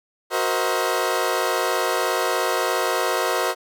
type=chord; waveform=20% pulse; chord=C half-diminished seventh; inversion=second; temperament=equal with one note detuned; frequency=370 / 466.2 / 523.3 / 638.3 Hz; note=Gb4 / Bb4 / C5 / Eb5; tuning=0 / 0 / 0 / +44 cents; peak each=-21 dBFS; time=0.3-3.55 s; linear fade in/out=50 ms; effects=none